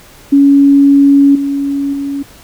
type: tone with level steps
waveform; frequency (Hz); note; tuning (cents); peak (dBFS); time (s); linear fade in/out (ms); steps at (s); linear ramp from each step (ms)
sine; 280; C#4; +18; -3 / -12 / -15; 0.32-2.23; 10; 1.35 / 1.93; 5
effects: pink hiss -39 dBFS RMS until 2.43 s